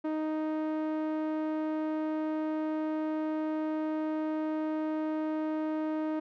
sawtooth tone with low-pass filter, 311.1 Hz, D#4, in tune, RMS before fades -32 dBFS, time 0.04-6.2 s, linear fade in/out 10 ms, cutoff 1100 Hz, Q 0.56, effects none

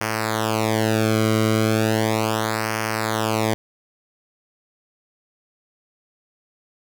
sawtooth tone with flanger, 110 Hz, A2, in tune, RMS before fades -21 dBFS, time 0.01-3.54 s, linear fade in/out 0 ms, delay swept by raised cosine 0.26 to 1.16 ms, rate 0.36 Hz, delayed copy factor -0.85, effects none

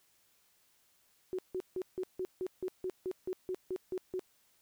sine tone bursts, 370.3 Hz, F#4, 1 cent sharp, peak -33 dBFS, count 14, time 1.33-4.194 s, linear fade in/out 0 ms, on 56 ms, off 160 ms, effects white hiss -70 dBFS RMS until 4.61 s

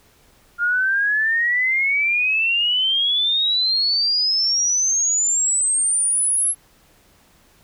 sine exponential sweep, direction up, 1400 to 11175 Hz, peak -16 dBFS, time 0.58-6.55 s, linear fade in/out 50 ms, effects pink hiss -55 dBFS RMS until 7.63 s

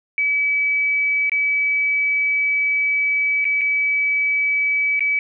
sine tone with dropouts, 2289 Hz, D7, 45 cents flat, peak -16 dBFS, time 0.18-5.19 s, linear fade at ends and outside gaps 1 ms, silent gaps 1.296-1.318 / 3.444-3.452 / 3.611-3.615 / 4.994-5.006 s, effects none

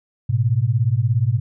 sine beating tone pair, 108.1 / 125.1 Hz, A2 / B2, -30 / +23 cents, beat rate 17 Hz, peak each -18 dBFS, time 0.29-1.4 s, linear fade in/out 10 ms, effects none

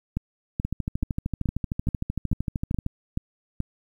two click trains, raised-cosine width 5 ms, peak -13 / -14 dBFS, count 9 / 30, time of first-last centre 0.17-3.603 / 0.65-2.864 s, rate 2.33 / 13.1 Hz, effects 9-bit

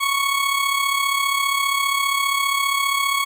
20% pulse tone with amplitude modulation, 1108.7 Hz, C#6, in tune, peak -11 dBFS, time 0-3.25 s, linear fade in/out 20 ms, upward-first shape sine, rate 35 Hz, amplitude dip 55%, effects none

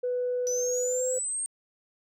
sine tone with pitch glide, 495.6 to 508.9 Hz, B4 to C5, +6 to -48 cents, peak -25 dBFS, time 0.03-1.19 s, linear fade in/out 10 ms, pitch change +46 cents, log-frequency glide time 0.74-1.07 s
sine linear sweep, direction up, 5910 to 8640 Hz, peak -28 dBFS, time 0.47-1.46 s, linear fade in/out 0 ms
effects tanh soft clip ceiling -21 dBFS

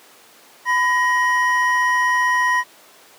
triangle tone pair together, 1002.2 / 1887 Hz, B5 / A#6, +25 / +21 cents, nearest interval major seventh, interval 1096 cents, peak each -16 dBFS, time 0.65-2.64 s, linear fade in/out 50 ms, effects pink hiss -47 dBFS RMS until 3.18 s + high-pass 400 Hz 12 dB/octave

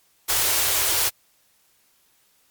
white band-stop noise, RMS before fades -21 dBFS, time 0.28-1.1 s, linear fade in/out 20 ms, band 130 to 320 Hz, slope 48 dB/octave, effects white hiss -62 dBFS RMS until 2.5 s + MP3 96 kbps

